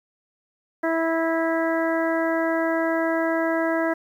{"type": "harmonic tone", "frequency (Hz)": 327.3, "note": "E4", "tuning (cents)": -12, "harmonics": [1, 2, 3, 4, 5, 6], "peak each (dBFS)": [-24, -24, -31, -33, -30, -33], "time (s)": [0.83, 3.94], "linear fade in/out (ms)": 10, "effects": ["9-bit"]}